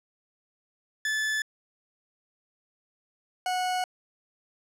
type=tone pair in turn; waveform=40% pulse; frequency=1737 / 733.9 Hz; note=A6 / F#5; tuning=-23 / -14 cents; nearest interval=octave + minor third; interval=1491 cents; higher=first; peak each=-25 dBFS; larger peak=neither; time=1.05-1.42 / 3.46-3.84 s; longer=second; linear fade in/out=2 ms; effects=low-pass 10000 Hz 12 dB/octave